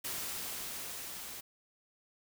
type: noise with level ramp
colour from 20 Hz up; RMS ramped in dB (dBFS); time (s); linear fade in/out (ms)
white; -38 to -45; 0.04-1.41; 10
effects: none